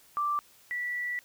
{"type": "tone pair in turn", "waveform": "sine", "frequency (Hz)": [1174.7, 1955.7], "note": ["D6", "B6"], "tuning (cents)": [0, -17], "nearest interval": "major sixth", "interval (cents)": 883, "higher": "second", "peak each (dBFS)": [-26, -30], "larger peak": "first", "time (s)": [[0.17, 0.39], [0.71, 1.19]], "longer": "second", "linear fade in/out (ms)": 0, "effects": ["white hiss -59 dBFS RMS until 1.24 s"]}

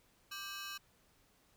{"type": "ring-modulated tone", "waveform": "15% pulse", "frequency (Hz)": 1380, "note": "F6", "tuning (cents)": -21, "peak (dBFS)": -33, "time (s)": [0.31, 0.78], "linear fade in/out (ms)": 10, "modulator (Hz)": 201, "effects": ["pink hiss -70 dBFS RMS until 1.56 s"]}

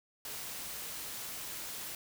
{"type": "noise", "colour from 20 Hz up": "white", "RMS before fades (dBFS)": -42, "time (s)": [0.25, 1.95], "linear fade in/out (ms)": 2, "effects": []}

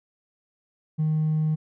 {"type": "tone with hard clipping", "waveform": "sine", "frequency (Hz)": 155.56, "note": "D#3", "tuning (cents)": 0, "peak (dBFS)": -21, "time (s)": [0.98, 1.56], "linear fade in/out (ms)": 20, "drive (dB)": 1, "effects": []}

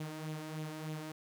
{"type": "tone with flanger", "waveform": "sawtooth", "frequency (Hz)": 155.56, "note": "D#3", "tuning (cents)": 0, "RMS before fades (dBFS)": -42, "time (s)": [0, 1.12], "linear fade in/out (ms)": 5, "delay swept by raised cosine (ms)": [0.28, 3.38], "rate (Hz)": 3.3, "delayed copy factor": 0.5, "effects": []}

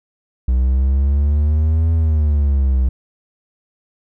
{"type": "exponential two-way sweep", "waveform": "triangle", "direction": "up then down", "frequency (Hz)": [61.8, 82.41, 62.9], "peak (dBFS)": -10, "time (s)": [0.48, 2.89], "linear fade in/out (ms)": 5, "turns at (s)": 1.92, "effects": []}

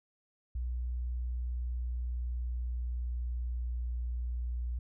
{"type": "tone with pitch glide", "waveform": "sine", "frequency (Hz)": [61, 60.23], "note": ["B1", "B1"], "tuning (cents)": [-21, -43], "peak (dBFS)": -32, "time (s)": [0.55, 4.79], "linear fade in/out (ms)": 5, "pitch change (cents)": -22, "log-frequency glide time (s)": [0.97, 3.98], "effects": []}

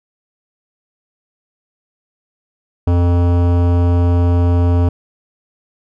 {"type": "tone with hard clipping", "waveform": "sine", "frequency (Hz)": 87.31, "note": "F2", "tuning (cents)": 0, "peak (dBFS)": -12, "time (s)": [2.87, 4.89], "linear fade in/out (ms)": 5, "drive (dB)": 17, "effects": []}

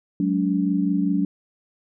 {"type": "tone cluster", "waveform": "sine", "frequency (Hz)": [185.6, 210.8, 286.1], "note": ["F#3", "G#3", "D4"], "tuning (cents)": [6, 26, -45], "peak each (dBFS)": [-22, -26, -22], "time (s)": [0.2, 1.25], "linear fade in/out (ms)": 2, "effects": []}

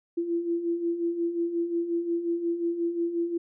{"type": "beating tone pair", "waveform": "sine", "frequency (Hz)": [335.7, 341.3], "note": ["E4", "F4"], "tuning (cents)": [32, -40], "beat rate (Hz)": 5.6, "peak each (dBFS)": [-33, -26], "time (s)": [0.17, 3.38], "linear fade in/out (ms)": 10, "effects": []}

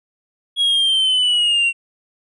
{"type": "linear sweep", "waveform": "triangle", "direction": "down", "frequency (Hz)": [3330, 2731], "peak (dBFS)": -12, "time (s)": [0.56, 1.73], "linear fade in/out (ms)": 50, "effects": ["resampled to 24000 Hz"]}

